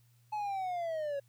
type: linear sweep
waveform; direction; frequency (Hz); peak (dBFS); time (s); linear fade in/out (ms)
triangle; down; 860 to 550; -31; 0.32-1.2; 10
effects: added 119 Hz sine -63 dBFS peak until 1.28 s + white hiss -73 dBFS RMS until 1.28 s

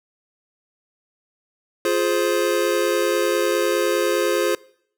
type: chord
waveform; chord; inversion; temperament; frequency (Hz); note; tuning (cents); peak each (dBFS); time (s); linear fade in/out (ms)
square; F minor; none; just; 349.2 / 419.1 / 523.8; F4 / Ab4 / C5; 0 / +16 / +2; -23; 1.85-4.55; 2
effects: noise-tail reverb RT60 0.6 s tail -22 dB re dry

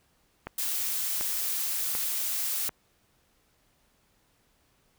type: click train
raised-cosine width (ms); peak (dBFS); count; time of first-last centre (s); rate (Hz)
0.5; -20; 4; 0.47-2.692; 1.35
type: noise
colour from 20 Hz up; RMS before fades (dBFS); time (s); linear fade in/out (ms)
blue; -30; 0.58-2.69; 5
effects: pink hiss -68 dBFS RMS until 4.98 s

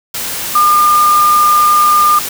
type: tone in noise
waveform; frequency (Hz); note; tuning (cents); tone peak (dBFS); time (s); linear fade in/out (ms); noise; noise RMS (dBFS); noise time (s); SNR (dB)
sine; 1207; D6; +47; -6; 0.55-2.19; 5; white; -20; 0.14-2.29; +11
effects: none

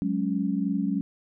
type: chord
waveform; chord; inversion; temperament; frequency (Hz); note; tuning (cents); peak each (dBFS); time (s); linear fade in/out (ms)
sine; F# suspended second; none; just; 185 / 208.1 / 277.5; F#3 / G#3 / C#4; 0 / +4 / +2; -28; 0.02-1.01; 0
effects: none

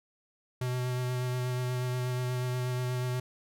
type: tone with vibrato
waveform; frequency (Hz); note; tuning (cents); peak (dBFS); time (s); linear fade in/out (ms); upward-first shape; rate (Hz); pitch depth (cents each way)
square; 125.5; B2; +28; -30; 0.61-3.2; 5; sine; 8.3; 14
effects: none

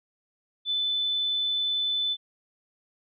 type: tone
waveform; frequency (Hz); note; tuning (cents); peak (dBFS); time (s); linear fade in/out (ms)
sine; 3509; A7; -5; -24; 0.65-2.17; 50
effects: none

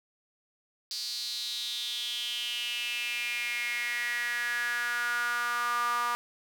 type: tone with high-pass filter sweep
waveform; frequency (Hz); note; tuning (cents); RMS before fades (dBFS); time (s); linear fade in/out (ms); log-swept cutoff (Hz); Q
sawtooth; 240; B3; -49; -32; 0.91-6.15; 0; 4600 to 1100; 6.5
effects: none

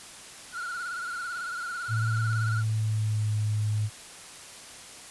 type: tone with vibrato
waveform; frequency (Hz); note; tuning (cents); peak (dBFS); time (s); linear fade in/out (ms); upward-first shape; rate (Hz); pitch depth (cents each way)
triangle; 1417; F6; +25; -30; 0.52-2.64; 50; sine; 18; 75
type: clicks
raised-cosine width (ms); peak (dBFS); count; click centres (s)
0.2; -29; 4; 1.372 / 2.171 / 2.331 / 2.484
type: tone with pitch glide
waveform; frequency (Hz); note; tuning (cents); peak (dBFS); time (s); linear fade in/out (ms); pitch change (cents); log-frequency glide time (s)
sine; 111.6 to 106.31; A2 to G#2; +25 to +41; -24; 1.88-3.9; 50; -84; 2.28-3.32
effects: white hiss -45 dBFS RMS until 5.1 s + resampled to 24000 Hz

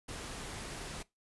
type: noise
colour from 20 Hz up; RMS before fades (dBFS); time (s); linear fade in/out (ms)
pink; -43; 0.08-1.03; 10
effects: noise-tail reverb RT60 0.2 s tail -21 dB re dry + resampled to 24000 Hz

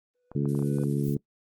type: tone with exponential growth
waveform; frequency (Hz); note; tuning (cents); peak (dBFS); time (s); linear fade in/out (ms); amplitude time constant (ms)
triangle; 493.9; B4; 0; -32; 0.15-0.84; 2; 150
type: clicks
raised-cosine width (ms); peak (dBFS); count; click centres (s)
1; -28; 7; 0.316 / 0.456 / 0.551 / 0.592 / 0.625 / 0.785 / 0.836
type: harmonic tone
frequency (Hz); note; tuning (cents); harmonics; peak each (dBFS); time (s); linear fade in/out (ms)
71.1; C#2; +45; 2 / 3 / 4 / 5 / 6; -26 / -30 / -32 / -34 / -36; 0.35-1.17; 5
type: noise with tremolo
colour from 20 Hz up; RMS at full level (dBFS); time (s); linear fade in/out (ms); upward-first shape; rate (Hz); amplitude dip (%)
violet; -45; 0.48-1.15; 10; sine; 12; 35
effects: noise-tail reverb RT60 0.1 s tail -22 dB re dry + Opus 32 kbps

